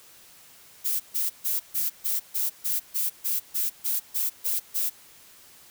violet noise bursts, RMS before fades -26 dBFS, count 14, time 0.84-4.9 s, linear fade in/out 20 ms, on 160 ms, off 140 ms, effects white hiss -52 dBFS RMS until 5.7 s

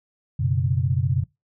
sine chord, F# suspended fourth, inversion none, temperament equal, 92.5 / 123.47 / 138.59 Hz, F#2 / B2 / C#3, 0 / 0 / 0 cents, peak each -24 / -23 / -23 dBFS, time 0.39-1.24 s, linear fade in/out 10 ms, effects noise-tail reverb RT60 0.2 s tail -21 dB re dry

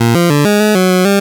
20% pulse tone with pitch steps, 116.7 / 172.7 / 145.8 / 207.2 / 212 / 184.8 / 183.3 / 199.1 Hz, A#2 / F3 / D3 / G#3 / G#3 / F#3 / F#3 / G3, +2 / -19 / -12 / -4 / +36 / -2 / -16 / +27 cents, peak -3 dBFS, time 0-1.2 s, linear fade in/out 10 ms, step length 150 ms, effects none

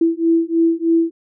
sine beating tone pair, 329.6 / 332.8 Hz, E4 / E4, 0 / +17 cents, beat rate 3.2 Hz, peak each -16 dBFS, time 0.01-1.11 s, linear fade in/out 5 ms, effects none

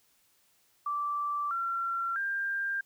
sine tone with pitch steps, 1167 / 1364 / 1594.2 Hz, D6 / F6 / G6, -11 / -41 / +29 cents, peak -29 dBFS, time 0.86-2.81 s, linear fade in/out 5 ms, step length 650 ms, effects white hiss -68 dBFS RMS until 2.85 s

